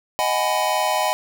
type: chord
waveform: square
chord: G# minor seventh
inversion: second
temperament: just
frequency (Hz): 623 / 747.5 / 830.6 / 996.7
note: D#5 / F#5 / G#5 / B5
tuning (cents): +2 / +17 / 0 / +16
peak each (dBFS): -25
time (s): 0.19-1.13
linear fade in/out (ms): 0
effects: 8-bit

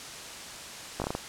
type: slowing click train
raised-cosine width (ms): 1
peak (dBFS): -16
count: 6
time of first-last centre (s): 1-1.151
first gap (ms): 18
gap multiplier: 1.26
effects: white hiss -41 dBFS RMS until 1.28 s + low-pass 8000 Hz 12 dB/octave

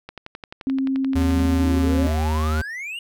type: click train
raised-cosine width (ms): 0.3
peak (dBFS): -19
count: 16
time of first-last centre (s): 0.09-1.394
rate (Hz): 11.5
type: tone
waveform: sine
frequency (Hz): 267.3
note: C4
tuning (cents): +37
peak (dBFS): -19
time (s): 0.67-2.07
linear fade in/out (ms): 0
type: tone with pitch glide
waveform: square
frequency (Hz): 80.6 to 77.81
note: E2 to D#2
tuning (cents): -38 to +1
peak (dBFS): -20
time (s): 1.15-2.62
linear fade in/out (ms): 10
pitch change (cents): -61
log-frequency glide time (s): 1.48-2
type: exponential sweep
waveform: triangle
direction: up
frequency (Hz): 180.9 to 2912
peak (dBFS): -27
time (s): 1.35-2.99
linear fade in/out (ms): 2
effects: none

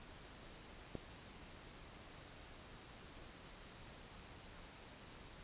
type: click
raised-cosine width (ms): 2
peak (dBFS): -29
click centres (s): 0.953
effects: pink hiss -56 dBFS RMS until 5.43 s + resampled to 8000 Hz

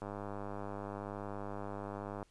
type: click train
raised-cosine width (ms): 1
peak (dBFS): -28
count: 224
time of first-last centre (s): 0.02-2.228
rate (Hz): 101
effects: pink hiss -70 dBFS RMS until 2.3 s + resampled to 24000 Hz

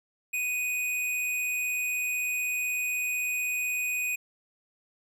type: tone with amplitude modulation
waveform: square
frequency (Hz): 2489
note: D#7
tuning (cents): 0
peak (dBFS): -27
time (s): 0.33-4.16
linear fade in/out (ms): 10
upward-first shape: sine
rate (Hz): 248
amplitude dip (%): 25
effects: none

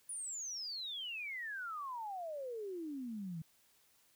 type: exponential sweep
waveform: sine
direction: down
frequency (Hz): 9956 to 155.56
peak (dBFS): -40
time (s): 0.09-3.42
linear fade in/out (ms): 5
effects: white hiss -70 dBFS RMS until 4.15 s

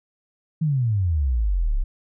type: exponential sweep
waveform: sine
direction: down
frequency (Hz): 164.81 to 30.87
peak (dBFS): -18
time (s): 0.61-1.84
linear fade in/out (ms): 10
effects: none

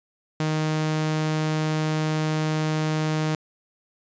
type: tone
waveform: sawtooth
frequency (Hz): 155.56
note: D#3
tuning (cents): 0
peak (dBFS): -18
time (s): 0.4-3.35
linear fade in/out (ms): 2
effects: resampled to 16000 Hz

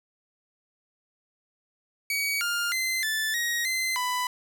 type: tone with pitch steps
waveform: sawtooth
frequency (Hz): 2261 / 1407 / 2066 / 1753 / 1888 / 2063 / 996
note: C#7 / F6 / C7 / A6 / A#6 / C7 / B5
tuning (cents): +34 / +12 / -22 / -7 / +22 / -25 / +14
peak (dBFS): -22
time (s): 2.1-4.27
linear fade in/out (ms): 2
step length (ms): 310
effects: none

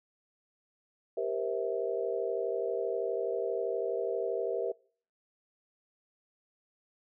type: chord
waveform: sine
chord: C dominant seventh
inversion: second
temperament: just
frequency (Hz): 392.4 / 470.9 / 523.3 / 654.1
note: G4 / Bb4 / C5 / E5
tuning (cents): +2 / +18 / 0 / -14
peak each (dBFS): -35 / -33 / -38 / -36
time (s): 1.17-4.72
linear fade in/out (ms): 5
effects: noise-tail reverb RT60 0.5 s tail -25 dB re dry

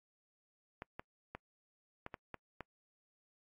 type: clicks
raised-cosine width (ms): 0.5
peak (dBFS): -28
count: 7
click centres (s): 0.821 / 0.995 / 1.35 / 2.064 / 2.142 / 2.343 / 2.607
effects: noise-tail reverb RT60 0.1 s tail -26 dB re dry + AAC 32 kbps

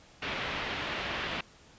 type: low-pass noise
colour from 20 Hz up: white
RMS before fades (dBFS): -35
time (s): 0.22-1.41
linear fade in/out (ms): 5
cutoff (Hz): 3200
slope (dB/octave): 24
effects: pink hiss -57 dBFS RMS until 1.78 s + resampled to 16000 Hz

